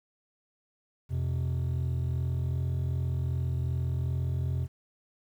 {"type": "tone pair together", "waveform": "triangle", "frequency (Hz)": [85.5, 128.1], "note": ["F2", "C3"], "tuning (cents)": [-36, -36], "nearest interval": "perfect fifth", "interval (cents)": 700, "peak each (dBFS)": -27, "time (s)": [1.09, 4.68], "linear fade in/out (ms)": 50, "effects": ["tanh soft clip ceiling -21 dBFS", "10-bit"]}